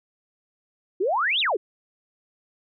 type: exponential two-way sweep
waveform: sine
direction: up then down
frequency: 339.3 to 3951 to 339.3 Hz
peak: -20 dBFS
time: 1-1.57 s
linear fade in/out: 10 ms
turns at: 1.4 s
effects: none